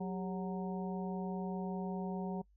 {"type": "harmonic tone with a mistuned harmonic", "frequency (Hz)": 185, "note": "F#3", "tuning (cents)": 0, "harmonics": [1, 2, 3, 4, 5], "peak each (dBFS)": [-37, -44, -49, -46, -49], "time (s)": [0, 2.42], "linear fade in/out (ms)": 10, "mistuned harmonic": 2, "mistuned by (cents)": 120, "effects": ["noise-tail reverb RT60 0.1 s tail -24 dB re dry", "added 50 Hz sine -64 dBFS peak until 2.56 s"]}